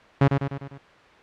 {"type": "tone with echo", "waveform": "sawtooth", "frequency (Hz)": 138.59, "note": "C#3", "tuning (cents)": 0, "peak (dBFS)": -10, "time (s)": [0.21, 0.28], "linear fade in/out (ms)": 5, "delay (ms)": 100, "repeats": 5, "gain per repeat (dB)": -5, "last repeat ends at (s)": 0.78, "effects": ["white hiss -50 dBFS RMS until 1.22 s", "low-pass 2000 Hz 12 dB/octave"]}